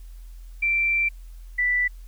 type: tone pair in turn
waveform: sine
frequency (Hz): 2349 / 1975.3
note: D7 / B6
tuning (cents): 0 / 0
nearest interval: minor third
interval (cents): 300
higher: first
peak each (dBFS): -19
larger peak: neither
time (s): 0.62-1.09 / 1.58-1.88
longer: first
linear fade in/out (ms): 10
effects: added 42 Hz sine -38 dBFS peak until 2.07 s + white hiss -60 dBFS RMS until 2.07 s